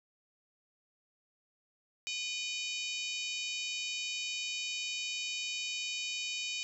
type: harmonic tone with a mistuned harmonic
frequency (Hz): 753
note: F#5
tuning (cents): +30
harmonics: 3 / 4 / 5 / 6 / 7 / 8 / 9 / 10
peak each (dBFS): -39 / -41 / -43 / -45 / -46 / -47 / -48 / -49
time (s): 2.07-6.63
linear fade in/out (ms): 0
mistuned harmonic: 3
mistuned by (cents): +140
effects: none